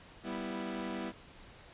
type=chord; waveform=sawtooth; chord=E minor; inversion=first; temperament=equal with one note detuned; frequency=196 / 246.2 / 329.6 Hz; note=G3 / B3 / E4; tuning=0 / -5 / 0 cents; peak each=-37 / -37 / -37 dBFS; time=0.23-1.13 s; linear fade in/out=50 ms; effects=pink hiss -55 dBFS RMS until 1.73 s + resampled to 8000 Hz